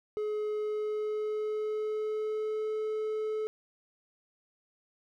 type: tone with pitch glide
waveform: triangle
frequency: 424 to 432.4 Hz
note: G#4 to A4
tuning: +36 to -30 cents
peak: -28 dBFS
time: 0.17-3.47 s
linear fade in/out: 0 ms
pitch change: +34 cents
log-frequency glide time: 0.51-2.72 s
effects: none